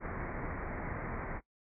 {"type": "low-pass noise", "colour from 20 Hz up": "pink", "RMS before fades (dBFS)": -39, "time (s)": [0, 1.41], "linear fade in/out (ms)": 50, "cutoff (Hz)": 2200, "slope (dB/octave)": 96, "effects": ["noise-tail reverb RT60 0.1 s tail -20 dB re dry"]}